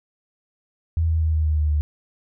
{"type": "tone with pitch steps", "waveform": "sine", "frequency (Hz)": [81.9, 80.63, 79.38, 78.16, 76.95, 75.76, 74.58], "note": ["E2", "E2", "D#2", "D#2", "D#2", "D#2", "D2"], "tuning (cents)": [-11, -38, 35, 8, -19, -46, 27], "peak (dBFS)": -17, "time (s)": [0.97, 1.81], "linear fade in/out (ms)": 0, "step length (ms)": 120, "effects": []}